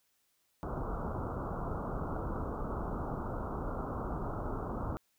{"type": "low-pass noise", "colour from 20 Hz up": "pink", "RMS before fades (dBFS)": -37, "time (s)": [0.63, 4.97], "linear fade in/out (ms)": 0, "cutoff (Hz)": 1400, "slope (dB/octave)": 96, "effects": ["white hiss -75 dBFS RMS until 5.18 s"]}